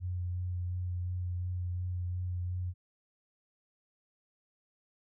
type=tone with vibrato; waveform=sine; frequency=89.7 Hz; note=F2; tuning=47 cents sharp; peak=-32 dBFS; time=0-2.74 s; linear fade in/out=50 ms; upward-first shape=sine; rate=2.8 Hz; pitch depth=16 cents each way; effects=none